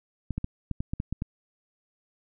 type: clicks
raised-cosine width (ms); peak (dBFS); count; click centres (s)
5; -17; 9; 0.307 / 0.38 / 0.444 / 0.713 / 0.805 / 0.935 / 1.001 / 1.126 / 1.221
effects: none